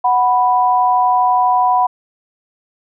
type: tone pair together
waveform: sine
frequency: 740 / 987.8 Hz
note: F#5 / B5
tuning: 0 / 0 cents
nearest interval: perfect fourth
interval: 500 cents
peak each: -13 dBFS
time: 0.04-1.87 s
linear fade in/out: 10 ms
effects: none